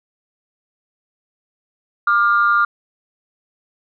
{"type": "tone pair together", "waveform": "sine", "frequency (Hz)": [1194, 1405.5], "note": ["D6", "F6"], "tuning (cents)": [28, 11], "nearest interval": "minor third", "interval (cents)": 283, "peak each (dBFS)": -14, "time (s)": [2.07, 2.65], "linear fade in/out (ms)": 5, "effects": ["tanh soft clip ceiling -5 dBFS"]}